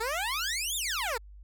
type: exponential two-way sweep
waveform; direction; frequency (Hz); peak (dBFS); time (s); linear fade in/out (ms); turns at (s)
15% pulse; up then down; 426.1 to 3729 to 426.1; -23; 0-1.18; 10; 0.76
effects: added 50 Hz sine -46 dBFS peak until 1.43 s